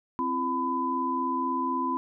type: tone cluster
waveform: sine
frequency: 261.7 / 337.8 / 1004 Hz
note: C4 / E4 / B5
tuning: 0 / +42 / +28 cents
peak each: -31 / -34 / -27 dBFS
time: 0.19-1.97 s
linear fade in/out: 0 ms
effects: none